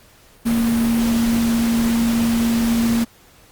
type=tone in noise; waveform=sine; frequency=231.4 Hz; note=A#3; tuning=13 cents flat; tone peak=-15 dBFS; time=0.45-3.05 s; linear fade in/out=20 ms; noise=pink; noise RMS=-27 dBFS; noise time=0.45-3.05 s; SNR=+9 dB; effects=pink hiss -50 dBFS RMS until 3.51 s + Opus 48 kbps